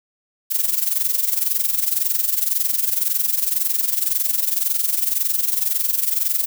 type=noise with amplitude modulation; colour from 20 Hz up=violet; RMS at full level=-17 dBFS; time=0.5-6.46 s; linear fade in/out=20 ms; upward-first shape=sine; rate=21.9 Hz; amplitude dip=75%; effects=none